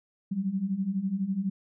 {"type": "beating tone pair", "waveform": "sine", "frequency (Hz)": [185, 197], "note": ["F#3", "G3"], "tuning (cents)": [0, 9], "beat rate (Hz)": 12, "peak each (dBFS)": [-32, -28], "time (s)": [0.31, 1.5], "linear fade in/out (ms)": 10, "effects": []}